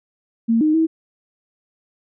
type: tone with pitch steps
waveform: sine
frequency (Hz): 228.4 / 308.3 / 322.4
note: A#3 / D#4 / E4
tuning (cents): -35 / -16 / -38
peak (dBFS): -13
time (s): 0.48-0.87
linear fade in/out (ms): 20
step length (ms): 130
effects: none